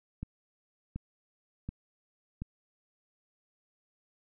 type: click train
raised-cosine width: 5 ms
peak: -24 dBFS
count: 4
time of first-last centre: 0.23-2.42 s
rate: 1.37 Hz
effects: none